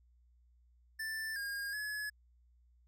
square tone with pitch steps, 1768 / 1623 / 1700 Hz, A6 / G#6 / G#6, +8 / -40 / +40 cents, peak -38 dBFS, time 0.99-2.1 s, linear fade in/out 10 ms, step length 370 ms, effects added 60 Hz sine -64 dBFS peak until 2.87 s

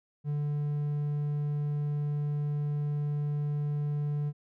triangle tone, 146.83 Hz, D3, in tune, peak -26 dBFS, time 0.24-4.33 s, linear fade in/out 50 ms, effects none

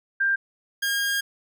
sine / sawtooth tone pair in turn, 1589 / 1620.5 Hz, G6 / G#6, +23 / -43 cents, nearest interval unison, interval 34 cents, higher second, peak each -19 dBFS, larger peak neither, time 0.2-0.36 / 0.82-1.21 s, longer second, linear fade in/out 10 ms, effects none

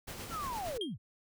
pink noise with tremolo, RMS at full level -42 dBFS, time 0.07-0.78 s, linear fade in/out 10 ms, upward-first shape triangle, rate 8.6 Hz, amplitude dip 40%
sine linear sweep, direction down, 1400 to 71.4 Hz, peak -36 dBFS, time 0.3-0.98 s, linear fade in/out 50 ms
triangle tone with exponential decay, 3217 Hz, G7, 44 cents sharp, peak -30 dBFS, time 0.81-0.94 s, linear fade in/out 2 ms, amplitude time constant 27 ms
effects none

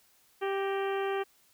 harmonic tone with a mistuned harmonic, 392 Hz, G4, in tune, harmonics 1 / 2 / 3 / 4 / 5 / 6 / 7 / 8, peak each -30 / -36 / -40 / -42 / -44 / -46 / -47 / -48 dBFS, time 0.41-1.24 s, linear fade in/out 20 ms, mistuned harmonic 5, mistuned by -67 cents, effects white hiss -65 dBFS RMS until 1.53 s

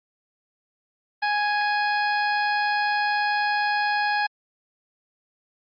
harmonic tone with a mistuned harmonic, 830.6 Hz, G#5, in tune, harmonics 1 / 2 / 3 / 4 / 5 / 6, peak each -23 / -25 / -32 / -40 / -36 / -37 dBFS, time 1.22-4.27 s, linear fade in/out 10 ms, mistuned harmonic 5, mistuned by +27 cents, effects Opus 32 kbps

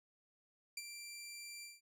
15% pulse tone with ADSR envelope, 2358 Hz, D7, 6 cents sharp, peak -33 dBFS, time 0.77-1.81 s, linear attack 4 ms, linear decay 37 ms, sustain -8 dB, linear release 180 ms, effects none

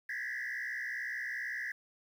sine tone with frequency modulation, 1819 Hz, A#6, 43 cents flat, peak -34 dBFS, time 0.09-1.72 s, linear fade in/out 5 ms, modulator 62.4 Hz, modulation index 3.1, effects tanh soft clip ceiling -32 dBFS + 10-bit

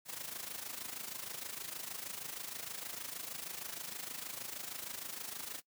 white noise with amplitude modulation, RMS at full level -41 dBFS, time 0.05-5.62 s, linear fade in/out 50 ms, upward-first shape sine, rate 26.4 Hz, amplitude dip 70%, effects noise-tail reverb RT60 0.1 s tail -22 dB re dry + high-pass 100 Hz 12 dB/octave

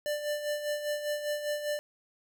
square tone with tremolo, 592 Hz, D5, 14 cents sharp, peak -29 dBFS, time 0.06-1.79 s, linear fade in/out 0 ms, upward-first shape sine, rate 5 Hz, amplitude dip 60%, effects none

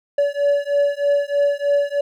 triangle beating tone pair, 570 / 573.2 Hz, C#5 / D5, +48 / -42 cents, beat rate 3.2 Hz, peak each -17 dBFS, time 0.18-2.01 s, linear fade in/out 5 ms, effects none

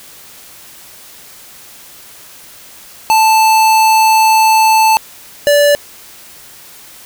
square tone pair in turn, 880 / 580.6 Hz, A5 / D5, 0 / -20 cents, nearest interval perfect fifth, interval 720 cents, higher first, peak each -7 dBFS, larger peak neither, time 3.1-4.97 / 5.47-5.75 s, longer first, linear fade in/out 0 ms, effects white hiss -37 dBFS RMS until 7.05 s

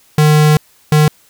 square tone pair in turn, 151.9 / 151.9 Hz, D#3 / D#3, -41 / -41 cents, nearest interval unison, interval 0 cents, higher neither, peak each -7 dBFS, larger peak neither, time 0.18-0.57 / 0.92-1.08 s, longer first, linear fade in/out 2 ms, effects white hiss -50 dBFS RMS until 1.29 s

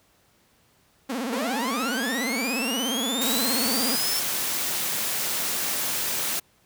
sawtooth tone with vibrato, 246.9 Hz, B3, in tune, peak -23 dBFS, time 1.09-3.96 s, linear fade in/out 10 ms, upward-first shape sine, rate 17 Hz, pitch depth 200 cents each way
sawtooth linear sweep, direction up, 435 to 5390 Hz, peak -24 dBFS, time 1.32-4.2 s, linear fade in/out 10 ms
white high-pass noise, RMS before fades -27 dBFS, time 3.21-6.4 s, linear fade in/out 10 ms, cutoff 120 Hz, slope 12 dB/octave
effects pink hiss -62 dBFS RMS until 6.65 s + high-pass 60 Hz 12 dB/octave

